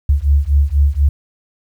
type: beating tone pair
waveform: sine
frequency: 69.3 / 73.4 Hz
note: C#2 / D2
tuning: 0 / 0 cents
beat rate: 4.1 Hz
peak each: -13 dBFS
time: 0.09-1.09 s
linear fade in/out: 5 ms
effects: 8-bit